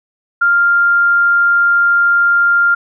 sine tone, 1396.9 Hz, F6, in tune, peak -8 dBFS, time 0.41-2.75 s, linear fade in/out 10 ms, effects none

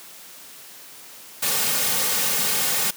white noise with comb filter, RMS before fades -22 dBFS, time 1.42-2.91 s, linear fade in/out 10 ms, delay 3 ms, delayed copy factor -0.7, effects white hiss -43 dBFS RMS until 2.96 s + high-pass 150 Hz 12 dB/octave

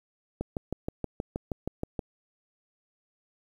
click train, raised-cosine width 2 ms, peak -17 dBFS, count 11, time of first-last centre 0.41-1.992 s, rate 6.32 Hz, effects 9-bit

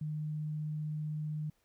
sine tone, 152.6 Hz, D#3, 33 cents flat, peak -34 dBFS, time 0.01-1.5 s, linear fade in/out 5 ms, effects pink hiss -75 dBFS RMS until 1.64 s

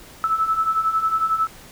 sine beating tone pair, 1302 / 1313 Hz, E6 / E6, -22 / -7 cents, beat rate 11 Hz, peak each -24 / -19 dBFS, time 0.24-1.47 s, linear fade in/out 0 ms, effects pink hiss -44 dBFS RMS until 1.71 s

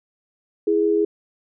sine tone pair together, 329.6 / 415.7 Hz, E4 / G#4, 0 / +2 cents, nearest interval major third, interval 402 cents, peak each -21 / -17 dBFS, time 0.67-1.05 s, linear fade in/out 5 ms, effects none

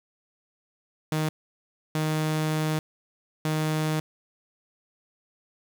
sawtooth tone bursts at uneven times, 155.56 Hz, D#3, in tune, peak -20 dBFS, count 3, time 1.12-1.29 / 1.95-2.79 / 3.45-4 s, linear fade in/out 2 ms, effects 8-bit

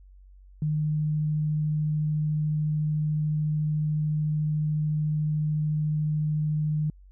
sine tone, 152.3 Hz, D#3, 37 cents flat, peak -23 dBFS, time 0.62-6.9 s, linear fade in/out 2 ms, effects added 47 Hz sine -48 dBFS peak until 7.11 s

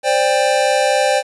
square chord, C suspended second, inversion none, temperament equal with one note detuned, 523.3 / 587.3 / 795.4 Hz, C5 / D5 / G5, 0 / 0 / +25 cents, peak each -18 dBFS, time 0.03-1.23 s, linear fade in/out 50 ms, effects resampled to 24000 Hz + 8-bit

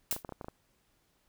blue noise with exponential decay, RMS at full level -27 dBFS, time 0.11-0.23 s, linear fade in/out 1 ms, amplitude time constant 26 ms
clicks, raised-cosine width 1 ms, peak -27 dBFS, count 8, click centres 0.127 / 0.164 / 0.248 / 0.292 / 0.323 / 0.412 / 0.445 / 0.484 s
effects pink hiss -72 dBFS RMS until 1.28 s

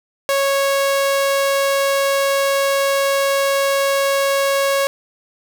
sawtooth tone, 552 Hz, C#5, 7 cents flat, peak -11 dBFS, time 0.29-4.87 s, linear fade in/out 0 ms, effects none

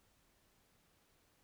silence, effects pink hiss -73 dBFS RMS until 1.43 s

